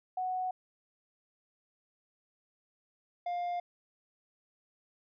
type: tone pair in turn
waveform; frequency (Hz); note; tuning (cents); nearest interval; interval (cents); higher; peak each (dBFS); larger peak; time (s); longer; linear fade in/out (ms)
sine / triangle; 740 / 703.9; F#5 / F5; 0 / +13; minor second; 87; first; -31 / -30; second; 0.17-0.51 / 3.26-3.6; neither; 5
effects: resampled to 11025 Hz